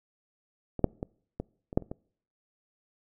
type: clicks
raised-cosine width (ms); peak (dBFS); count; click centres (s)
2; -22 / -7 / -19 / -19 / -27 / -9 / -30 / -23; 8; 0.793 / 0.843 / 1.029 / 1.4 / 1.729 / 1.775 / 1.823 / 1.915
effects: noise-tail reverb RT60 0.6 s tail -26 dB re dry